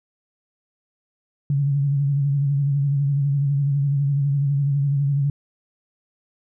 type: tone with vibrato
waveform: sine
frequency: 140.8 Hz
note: C#3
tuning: 27 cents sharp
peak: -17 dBFS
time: 1.5-5.3 s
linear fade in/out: 2 ms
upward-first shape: sine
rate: 12 Hz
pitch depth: 48 cents each way
effects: none